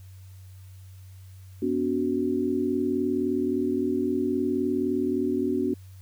sine chord, B minor, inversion none, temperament equal with one note detuned, 246.9 / 286.3 / 370 Hz, B3 / D4 / F#4, 0 / -44 / 0 cents, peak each -28 / -27 / -27 dBFS, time 1.62-5.74 s, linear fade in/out 5 ms, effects added 94 Hz sine -43 dBFS peak until 6.01 s + white hiss -60 dBFS RMS until 6.01 s

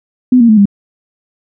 sine tone with pitch steps, 251.5 / 233.3 / 216.4 / 200.8 Hz, B3 / A#3 / A3 / G3, +32 / +2 / -29 / +42 cents, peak -3 dBFS, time 0.32-0.656 s, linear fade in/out 5 ms, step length 84 ms, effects none

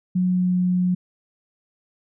sine tone with pitch glide, 182.2 to 180.84 Hz, F#3 to F#3, -26 to -39 cents, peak -17 dBFS, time 0.15-0.95 s, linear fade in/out 10 ms, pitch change -13 cents, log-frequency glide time 0.28-0.55 s, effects none

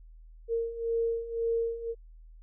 sine beating tone pair, 459.4 / 461.3 Hz, A#4 / A#4, -25 / -18 cents, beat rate 1.9 Hz, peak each -33 / -29 dBFS, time 0.48-1.95 s, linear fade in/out 50 ms, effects added 40 Hz sine -48 dBFS peak until 2.42 s

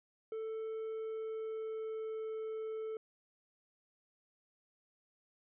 triangle tone with pitch glide, 442.1 to 439.6 Hz, A4 to A4, +8 to -2 cents, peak -36 dBFS, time 0.32-2.97 s, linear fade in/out 2 ms, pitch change -10 cents, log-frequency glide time 0.9-2.31 s, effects resampled to 8000 Hz

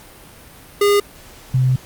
square / sine tone pair in turn, 407.5 / 128.91 Hz, G#4 / C3, -33 / -25 cents, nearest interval octave + minor sixth, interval 1992 cents, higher first, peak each -12 dBFS, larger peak neither, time 0.81-1 / 1.54-1.76 s, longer second, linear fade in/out 5 ms, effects pink hiss -42 dBFS RMS until 1.85 s + Opus 48 kbps

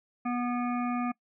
harmonic tone, 243.8 Hz, B3, 22 cents flat, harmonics 1 / 3 / 5 / 7 / 9 / 10, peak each -29 / -35 / -36 / -47 / -46 / -45 dBFS, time 0.25-1.12 s, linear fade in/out 10 ms, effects noise-tail reverb RT60 0.1 s tail -23 dB re dry

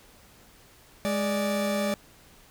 40% pulse tone pair together, 207.7 / 586.7 Hz, G#3 / D5, 0 / -2 cents, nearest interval octave + tritone, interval 1798 cents, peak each -27 dBFS, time 1.05-1.94 s, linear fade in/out 0 ms, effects pink hiss -55 dBFS RMS until 2.5 s

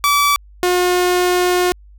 sawtooth tone pair in turn, 1152 / 359.2 Hz, D6 / F4, -34 / +49 cents, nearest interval octave + minor sixth, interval 2017 cents, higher first, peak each -8 / -9 dBFS, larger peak first, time 0.04-0.36 / 0.63-1.72 s, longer second, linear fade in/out 0 ms, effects added 50 Hz sine -40 dBFS peak until 1.98 s

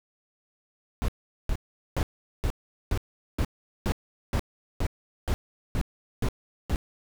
brown noise bursts, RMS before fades -25 dBFS, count 13, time 1.02-6.759 s, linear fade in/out 0 ms, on 63 ms, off 410 ms, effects none

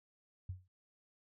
sine tone with exponential decay, 92 Hz, F#2, 9 cents flat, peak -36 dBFS, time 0.49-0.68 s, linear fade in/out 5 ms, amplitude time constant 40 ms, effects none

